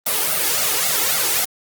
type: noise with flanger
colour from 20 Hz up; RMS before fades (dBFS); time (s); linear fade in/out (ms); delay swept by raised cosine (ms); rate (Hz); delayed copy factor
white; -19; 0.06-1.45; 5; 1.4 to 2.37; 3.7; +0.9
effects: high-pass 150 Hz 12 dB/octave + Opus 32 kbps